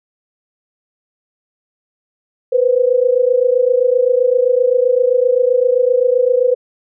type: tone pair together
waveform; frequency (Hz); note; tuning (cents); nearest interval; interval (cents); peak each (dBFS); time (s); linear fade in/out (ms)
sine; 486.3 / 514; B4 / C5; -27 / -31; minor second; 96; -13; 2.52-6.55; 10
effects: none